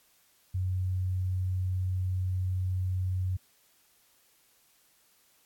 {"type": "tone", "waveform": "sine", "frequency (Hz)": 92.5, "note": "F#2", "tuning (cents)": 0, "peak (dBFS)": -27, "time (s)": [0.54, 3.37], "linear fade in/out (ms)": 10, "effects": ["white hiss -65 dBFS RMS until 5.45 s", "AAC 64 kbps"]}